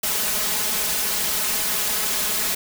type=noise with comb filter; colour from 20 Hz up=white; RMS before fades=-23 dBFS; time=0.03-2.55 s; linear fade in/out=5 ms; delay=4.7 ms; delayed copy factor=+1; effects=none